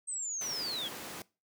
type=linear sweep; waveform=sine; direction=down; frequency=8372 to 3136 Hz; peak=-34 dBFS; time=0.07-0.89 s; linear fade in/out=20 ms
type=noise; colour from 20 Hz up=pink; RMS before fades=-42 dBFS; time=0.41-1.22 s; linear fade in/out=2 ms
effects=noise-tail reverb RT60 0.3 s tail -22 dB re dry + high-pass 200 Hz 12 dB/octave